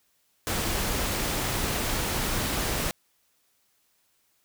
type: noise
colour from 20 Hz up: pink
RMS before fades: -28 dBFS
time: 0.47-2.91 s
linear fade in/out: 0 ms
effects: white hiss -69 dBFS RMS until 4.44 s